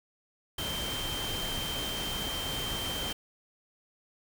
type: tone in noise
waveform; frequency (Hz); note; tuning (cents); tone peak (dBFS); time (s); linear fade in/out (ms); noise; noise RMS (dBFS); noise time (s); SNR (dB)
sine; 3136; G7; 0; -35; 0.58-3.13; 5; pink; -36; 0.58-3.13; -2
effects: none